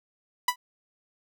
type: tone with exponential decay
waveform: sawtooth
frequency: 987.8 Hz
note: B5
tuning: in tune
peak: -14 dBFS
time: 0.48-0.56 s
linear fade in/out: 5 ms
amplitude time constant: 17 ms
effects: none